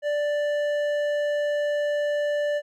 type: tone with hard clipping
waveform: triangle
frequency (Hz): 587.3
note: D5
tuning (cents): 0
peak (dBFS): -24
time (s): 0.02-2.62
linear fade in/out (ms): 50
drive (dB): 12
effects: none